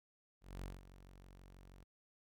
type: tone with ADSR envelope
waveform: sawtooth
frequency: 46.25 Hz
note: F#1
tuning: in tune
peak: -39 dBFS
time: 0.41-1.84 s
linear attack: 220 ms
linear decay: 180 ms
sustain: -14 dB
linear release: 14 ms
effects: none